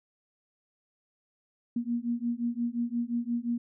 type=beating tone pair; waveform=sine; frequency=234.5 / 240.2 Hz; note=A#3 / B3; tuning=+11 / -48 cents; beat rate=5.7 Hz; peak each=-31 dBFS; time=1.76-3.58 s; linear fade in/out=5 ms; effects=none